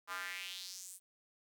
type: tone with high-pass filter sweep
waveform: square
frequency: 92.6 Hz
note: F#2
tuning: 2 cents sharp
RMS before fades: -45 dBFS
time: 0.07-1 s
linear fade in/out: 50 ms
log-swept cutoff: 1100 to 10000 Hz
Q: 3.1
effects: 11-bit